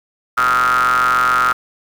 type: ring-modulated tone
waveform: square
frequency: 61.74 Hz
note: B1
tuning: in tune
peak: -10 dBFS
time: 0.37-1.53 s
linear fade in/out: 10 ms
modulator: 1320 Hz
effects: 7-bit